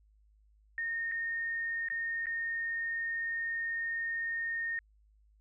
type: tone with dropouts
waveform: sine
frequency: 1839 Hz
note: A#6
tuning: 24 cents flat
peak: -32 dBFS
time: 0.78-4.79 s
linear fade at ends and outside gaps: 1 ms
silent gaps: 1.115-1.119 / 1.886-1.9 / 2.258-2.268 s
effects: added 52 Hz sine -62 dBFS peak until 5.4 s